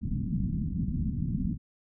white low-pass noise, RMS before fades -30 dBFS, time 0.01-1.58 s, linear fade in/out 50 ms, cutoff 240 Hz, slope 48 dB/octave, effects none

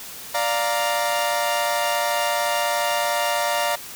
sawtooth chord, Bb major, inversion first, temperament equal, 587.3 / 698.5 / 932.3 Hz, D5 / F5 / Bb5, 0 / 0 / 0 cents, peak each -21 dBFS, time 0.34-3.76 s, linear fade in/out 10 ms, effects white hiss -37 dBFS RMS until 3.95 s

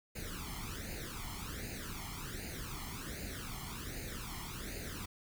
pink noise with flanger, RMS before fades -43 dBFS, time 0.15-5.06 s, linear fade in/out 10 ms, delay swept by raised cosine 0.44 to 0.96 ms, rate 1.3 Hz, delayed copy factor +0.8, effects none

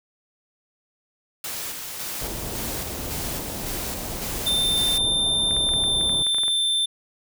white noise with tremolo, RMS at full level -31 dBFS, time 1.44-4.98 s, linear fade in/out 2 ms, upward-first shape square, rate 1.8 Hz, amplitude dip 30%
pink low-pass noise, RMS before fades -33 dBFS, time 2.21-6.23 s, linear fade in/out 5 ms, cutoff 920 Hz, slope 24 dB/octave
square tone with pitch glide, 3586 to 3559 Hz, A7 to A7, +32 to +19 cents, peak -20 dBFS, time 4.46-6.86 s, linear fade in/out 10 ms, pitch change -13 cents, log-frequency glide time 5.53-6.25 s
clicks, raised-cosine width 0.5 ms, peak -21 dBFS, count 12, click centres 5.51 / 5.566 / 5.69 / 5.737 / 5.838 / 6.011 / 6.095 / 6.267 / 6.346 / 6.384 / 6.435 / 6.481 s
effects none

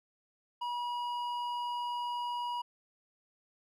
sine tone with hard clipping, 966 Hz, B5, 39 cents flat, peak -35 dBFS, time 0.61-2.62 s, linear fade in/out 10 ms, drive 8 dB, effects none

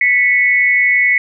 sine tone pair together, 1975.5 / 2207 Hz, B6 / C#7, 0 / -8 cents, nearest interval major second, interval 192 cents, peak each -12 dBFS, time 0.01-1.18 s, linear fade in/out 2 ms, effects none

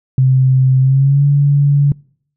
sine tone with pitch glide, 130.81 to 142.65 Hz, C3 to C#3, 0 to +50 cents, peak -7 dBFS, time 0.18-1.92 s, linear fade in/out 2 ms, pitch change +150 cents, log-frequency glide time 0.8-1.24 s, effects noise-tail reverb RT60 0.6 s tail -26 dB re dry

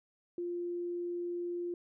sine tone, 349.2 Hz, F4, in tune, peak -34 dBFS, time 0.38-1.74 s, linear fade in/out 2 ms, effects none

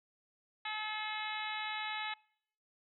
harmonic tone, 429.3 Hz, A4, 43 cents flat, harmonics 2 / 3 / 4 / 5 / 6 / 7 / 8 / 9, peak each -42 / -46 / -44 / -43 / -46 / -49 / -49 / -46 dBFS, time 0.65-2.14 s, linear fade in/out 5 ms, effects noise-tail reverb RT60 0.7 s tail -25 dB re dry

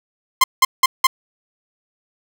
sawtooth tone bursts, 1046.5 Hz, C6, in tune, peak -5 dBFS, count 4, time 0.41-1.07 s, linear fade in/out 5 ms, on 30 ms, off 180 ms, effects none

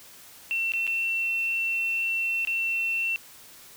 sine tone with dropouts, 2701 Hz, E7, 42 cents sharp, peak -24 dBFS, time 0.51-3.16 s, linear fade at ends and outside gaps 0 ms, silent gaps 0.72-0.736 / 0.868-0.876 / 2.45-2.473 s, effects white hiss -49 dBFS RMS until 3.76 s

